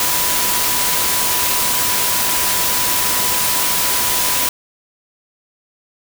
sine tone in noise, 987.8 Hz, B5, in tune, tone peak -26 dBFS, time 0-4.49 s, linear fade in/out 2 ms, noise white, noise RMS -17 dBFS, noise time 0-4.49 s, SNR -12 dB, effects none

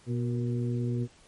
harmonic tone with a mistuned harmonic, 121.3 Hz, B2, 31 cents flat, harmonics 1 / 2 / 3 / 4, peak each -28 / -33 / -37 / -43 dBFS, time 0.06-1.08 s, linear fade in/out 50 ms, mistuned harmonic 4, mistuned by -45 cents, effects pink hiss -58 dBFS RMS until 1.27 s + MP3 48 kbps

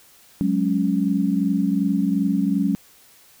sine chord, F# suspended second, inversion none, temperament equal, 185 / 207.7 / 277.2 Hz, F#3 / G#3 / C#4, 0 / 0 / 0 cents, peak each -22 / -22 / -22 dBFS, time 0.41-2.75 s, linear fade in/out 0 ms, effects white hiss -52 dBFS RMS until 3.4 s

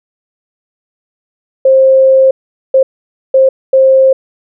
sine tone bursts at uneven times, 530 Hz, C5, 22 cents sharp, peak -3 dBFS, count 4, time 1.65-2.31 / 2.74-2.83 / 3.34-3.49 / 3.73-4.13 s, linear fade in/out 5 ms, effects none

